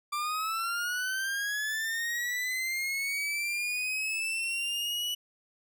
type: linear sweep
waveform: 40% pulse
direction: up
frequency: 1174 to 2960 Hz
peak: -29 dBFS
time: 0.12-5.15 s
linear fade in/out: 10 ms
effects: none